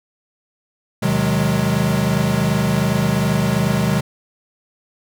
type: chord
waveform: square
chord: Ab dominant seventh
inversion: first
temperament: equal with one note detuned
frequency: 127.68 / 155.56 / 185 / 207.7 Hz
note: C3 / Eb3 / Gb3 / Ab3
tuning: -42 / 0 / 0 / 0 cents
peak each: -22 / -22 / -22 / -22 dBFS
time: 1.02-4.01 s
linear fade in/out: 10 ms
type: tone with pitch glide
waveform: sawtooth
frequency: 79 to 79.5 Hz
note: D#2 to D#2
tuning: +27 to +38 cents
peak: -26 dBFS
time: 1.08-4.01 s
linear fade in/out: 10 ms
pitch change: +11 cents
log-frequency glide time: 1.67-2.43 s
effects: none